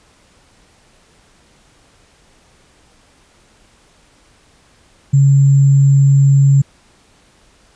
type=tone with sample-and-hold; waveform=sine; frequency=138.59 Hz; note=C#3; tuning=in tune; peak=-6 dBFS; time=5.13-6.62 s; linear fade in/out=10 ms; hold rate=7350 Hz; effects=pink hiss -51 dBFS RMS until 7.75 s + resampled to 22050 Hz